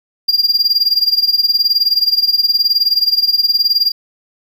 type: tone with tremolo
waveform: triangle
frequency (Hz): 4789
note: D8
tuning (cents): +33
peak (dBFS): -6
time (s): 0.28-3.92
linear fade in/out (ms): 10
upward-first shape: sine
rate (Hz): 19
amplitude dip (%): 85
effects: 8-bit